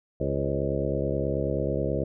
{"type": "harmonic tone with a mistuned harmonic", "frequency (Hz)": 69.3, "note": "C#2", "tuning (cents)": 0, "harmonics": [1, 2, 3, 4, 5, 6, 7, 8, 9], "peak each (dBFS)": [-33, -31, -35, -36, -33, -33, -33, -33, -35], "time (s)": [0.2, 2.04], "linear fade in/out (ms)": 5, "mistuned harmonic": 7, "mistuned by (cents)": 43, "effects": []}